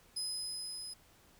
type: tone with level ramp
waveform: 30% pulse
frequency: 5040 Hz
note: D#8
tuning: 21 cents sharp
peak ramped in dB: -31 to -39 dBFS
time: 0.16-0.94 s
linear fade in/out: 10 ms
effects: pink hiss -64 dBFS RMS until 1.39 s